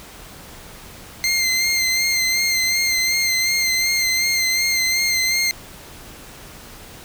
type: tone with vibrato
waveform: 20% pulse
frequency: 2093 Hz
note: C7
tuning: in tune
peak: -12 dBFS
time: 1.24-5.51 s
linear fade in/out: 0 ms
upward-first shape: sine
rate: 2.7 Hz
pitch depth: 29 cents each way
effects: pink hiss -40 dBFS RMS until 7.04 s